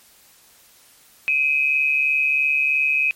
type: tone pair together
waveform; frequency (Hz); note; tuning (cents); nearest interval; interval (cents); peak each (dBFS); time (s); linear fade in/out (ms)
sine; 2399 / 2542; D7 / D#7; +36 / +36; minor second; 100; -23 / -17; 1.28-3.11; 0
effects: white hiss -52 dBFS RMS until 3.15 s + MP3 64 kbps